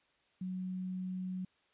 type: tone with quantisation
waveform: sine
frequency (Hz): 184.9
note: F#3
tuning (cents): -1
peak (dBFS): -36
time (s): 0.41-1.45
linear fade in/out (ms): 5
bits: 11
effects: white hiss -72 dBFS RMS until 1.73 s + resampled to 8000 Hz